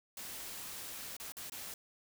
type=noise with dropouts; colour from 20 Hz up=white; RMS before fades=-45 dBFS; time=0.17-1.74 s; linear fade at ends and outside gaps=2 ms; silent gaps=1.167-1.199 / 1.321-1.368 / 1.498-1.52 s; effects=none